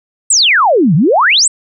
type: exponential two-way sweep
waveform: sine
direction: down then up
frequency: 8670 to 139 to 8670 Hz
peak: -6 dBFS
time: 0.3-1.48 s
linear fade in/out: 5 ms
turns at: 0.95 s
effects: none